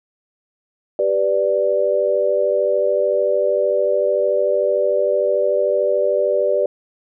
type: chord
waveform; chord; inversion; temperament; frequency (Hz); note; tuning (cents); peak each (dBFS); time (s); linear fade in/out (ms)
sine; G major; none; equal; 392 / 493.9 / 587.3; G4 / B4 / D5; 0 / 0 / 0; -21 / -20 / -17; 0.99-6.66; 2
effects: none